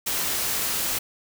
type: noise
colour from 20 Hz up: white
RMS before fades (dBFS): -26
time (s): 0.06-0.99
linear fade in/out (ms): 10
effects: none